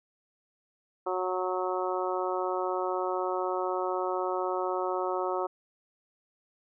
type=harmonic tone; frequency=184 Hz; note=F#3; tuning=9 cents flat; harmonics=2 / 3 / 4 / 5 / 6 / 7; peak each=-32 / -34 / -35 / -36 / -37 / -37 dBFS; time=1.06-5.47 s; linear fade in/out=10 ms; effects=none